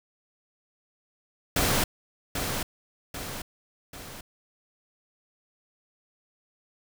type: noise with echo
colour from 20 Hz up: pink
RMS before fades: -24 dBFS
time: 1.56-1.84 s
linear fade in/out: 5 ms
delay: 790 ms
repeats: 3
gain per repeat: -6 dB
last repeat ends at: 4.21 s
effects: none